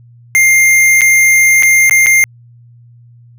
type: tone with dropouts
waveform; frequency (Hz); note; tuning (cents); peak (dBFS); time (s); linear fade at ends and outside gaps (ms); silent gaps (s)
square; 2109; C7; +13; -6; 0.35-2.24; 0; 1.009-1.017 / 1.625-1.632 / 1.896-1.91 / 2.061-2.068
effects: added 119 Hz sine -38 dBFS peak until 3.38 s